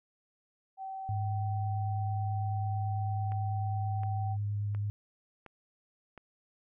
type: tone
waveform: sine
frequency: 769 Hz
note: G5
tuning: 33 cents flat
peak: -37 dBFS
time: 0.77-4.37 s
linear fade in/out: 50 ms
type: tone with vibrato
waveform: sine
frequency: 102.9 Hz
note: G#2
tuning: 16 cents flat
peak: -30 dBFS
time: 1.09-4.9 s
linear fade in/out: 0 ms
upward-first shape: sine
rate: 9.1 Hz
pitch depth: 10 cents each way
type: click train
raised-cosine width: 0.5 ms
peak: -33 dBFS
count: 5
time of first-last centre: 3.32-6.177 s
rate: 1.4 Hz
effects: none